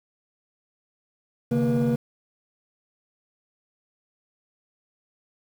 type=tone cluster; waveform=triangle; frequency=135.4 / 151.5 / 233 / 482.7 Hz; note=C#3 / D#3 / A#3 / B4; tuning=-40 / -46 / -1 / -40 cents; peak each=-23 / -28 / -19 / -24 dBFS; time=1.51-1.96 s; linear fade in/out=10 ms; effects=tanh soft clip ceiling -14 dBFS + 8-bit